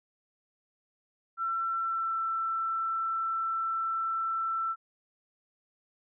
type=tone with pitch glide; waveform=sine; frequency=1346 to 1335.2 Hz; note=E6 to E6; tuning=+36 to +22 cents; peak=-28 dBFS; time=1.37-4.76 s; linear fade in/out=50 ms; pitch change=-14 cents; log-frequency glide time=1.79-2.17 s; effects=none